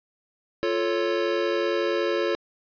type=chord; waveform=square; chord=F augmented; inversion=none; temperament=equal; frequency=349.2 / 440 / 554.4 Hz; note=F4 / A4 / C#5; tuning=0 / 0 / 0 cents; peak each=-27 / -28 / -28 dBFS; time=0.63-2.35 s; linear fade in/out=0 ms; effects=resampled to 11025 Hz + 10-bit

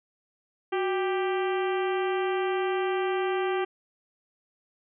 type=harmonic tone with a mistuned harmonic; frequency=392.6 Hz; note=G4; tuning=3 cents sharp; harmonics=1 / 2 / 3 / 4 / 5 / 6 / 7 / 8; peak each=-26 / -32 / -36 / -38 / -40 / -42 / -43 / -44 dBFS; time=0.72-3.65 s; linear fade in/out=10 ms; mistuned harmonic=1; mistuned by=-100 cents; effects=none

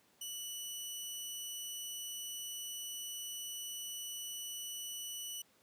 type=tone; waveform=15% pulse; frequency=2960 Hz; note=F#7; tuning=in tune; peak=-34 dBFS; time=0.21-5.42 s; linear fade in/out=5 ms; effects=pink hiss -69 dBFS RMS until 5.62 s + high-pass 150 Hz 12 dB/octave

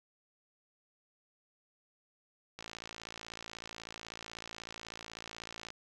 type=click train; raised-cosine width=0.2 ms; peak=-26 dBFS; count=176; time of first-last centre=2.59-5.704 s; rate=56.2 Hz; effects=none

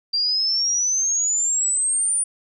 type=exponential sweep; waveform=sine; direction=up; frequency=4699 to 9470 Hz; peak=-18 dBFS; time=0.13-2.24 s; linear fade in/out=10 ms; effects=none

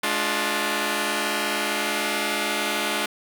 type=chord; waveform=5% pulse; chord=D diminished; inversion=second; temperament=just; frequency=211.4 / 293.7 / 352.4 Hz; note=Ab3 / D4 / F4; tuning=+31 / 0 / +16 cents; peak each=-16 dBFS; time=0.03-3.06 s; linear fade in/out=5 ms; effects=none

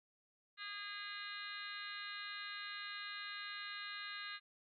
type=harmonic tone; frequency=409.2 Hz; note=G#4; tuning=26 cents flat; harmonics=3 / 4 / 5 / 6 / 7 / 8 / 9 / 10; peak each=-52 / -49 / -51 / -57 / -54 / -62 / -53 / -52 dBFS; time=0.57-4.4 s; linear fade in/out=50 ms; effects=none

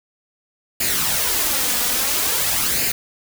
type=noise with flanger; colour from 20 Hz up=white; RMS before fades=-20 dBFS; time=0.8-2.92 s; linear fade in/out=5 ms; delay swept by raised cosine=0.42 to 4.12 ms; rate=0.49 Hz; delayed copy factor=+0.55; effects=none

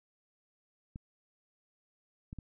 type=clicks; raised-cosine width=5 ms; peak=-30 dBFS; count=3; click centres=0.959 / 2.329 / 2.387 s; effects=none

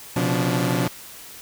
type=tone cluster; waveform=sawtooth; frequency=125.1 / 137.5 / 176.2 / 289.4 Hz; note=B2 / C#3 / F3 / D4; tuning=+23 / -14 / +16 / -25 cents; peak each=-20 / -26 / -20 / -22 dBFS; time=0.16-0.88 s; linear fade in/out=5 ms; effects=white hiss -41 dBFS RMS until 1.41 s

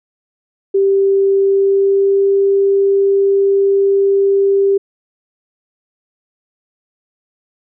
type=tone with pitch glide; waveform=sine; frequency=392 to 394.7 Hz; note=G4 to G4; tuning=0 to +12 cents; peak=-9 dBFS; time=0.74-4.78 s; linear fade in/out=10 ms; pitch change=+12 cents; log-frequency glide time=1.38-2.29 s; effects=none

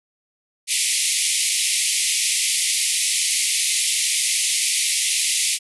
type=band-pass noise; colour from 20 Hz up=white; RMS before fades=-21 dBFS; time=0.67-5.59 s; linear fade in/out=50 ms; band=2000 to 11000 Hz; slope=96 dB/octave; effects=none

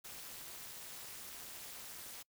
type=noise with amplitude modulation; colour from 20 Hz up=white; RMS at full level=-45 dBFS; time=0.04-2.23 s; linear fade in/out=10 ms; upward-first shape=sine; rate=286 Hz; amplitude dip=100%; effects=noise-tail reverb RT60 0.1 s tail -25 dB re dry

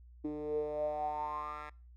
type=tone with band-pass filter sweep; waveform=10% pulse; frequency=150 Hz; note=D3; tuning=37 cents sharp; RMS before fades=-37 dBFS; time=0.24-1.7 s; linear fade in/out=10 ms; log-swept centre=320 to 1500 Hz; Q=9.5; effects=noise-tail reverb RT60 0.4 s tail -25 dB re dry + added 60 Hz sine -53 dBFS peak until 1.96 s

